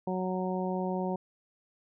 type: harmonic tone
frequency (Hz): 184.9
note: F#3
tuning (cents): -1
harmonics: 1 / 2 / 3 / 4 / 5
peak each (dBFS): -32 / -35 / -37 / -38 / -39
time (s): 0.07-1.16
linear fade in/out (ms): 5
effects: none